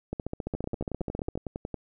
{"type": "two click trains", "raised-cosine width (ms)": 2, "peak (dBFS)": [-18, -19], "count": [19, 14], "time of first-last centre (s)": [[0.13, 1.354], [0.55, 1.743]], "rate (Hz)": [14.7, 10.9], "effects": []}